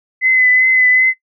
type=tone with vibrato; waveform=sine; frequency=2025 Hz; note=B6; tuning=43 cents sharp; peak=-8 dBFS; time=0.21-1.14 s; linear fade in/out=50 ms; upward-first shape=triangle; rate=2.6 Hz; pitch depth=27 cents each way; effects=noise-tail reverb RT60 0.1 s tail -19 dB re dry